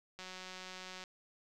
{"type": "click train", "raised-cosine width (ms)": 0.2, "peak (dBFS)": -30, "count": 158, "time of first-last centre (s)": [0.19, 1.039], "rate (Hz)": 185, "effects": []}